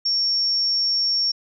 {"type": "tone", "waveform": "sine", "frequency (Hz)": 5490, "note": "F8", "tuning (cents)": -31, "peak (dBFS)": -18, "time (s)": [0.05, 1.32], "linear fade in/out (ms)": 10, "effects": []}